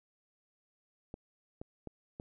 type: clicks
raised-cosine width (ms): 2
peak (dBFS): -29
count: 4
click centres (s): 1.141 / 1.615 / 1.873 / 2.199
effects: none